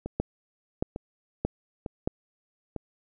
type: two click trains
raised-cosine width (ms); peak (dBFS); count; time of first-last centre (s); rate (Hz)
2; -12 / -20; 4 / 4; 0.2-2.075 / 0.06-2.763; 1.6 / 1.11
effects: none